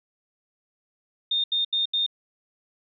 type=tone bursts; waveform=sine; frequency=3650 Hz; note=A#7; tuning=37 cents flat; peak=-21 dBFS; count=4; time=1.31-2.064 s; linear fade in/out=5 ms; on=130 ms; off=78 ms; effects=none